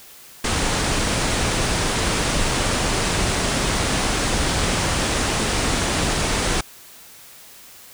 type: low-pass noise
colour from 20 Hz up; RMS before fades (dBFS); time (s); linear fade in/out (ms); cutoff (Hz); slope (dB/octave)
pink; -21; 0.44-6.61; 5; 10000; 96
effects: white hiss -44 dBFS RMS until 7.93 s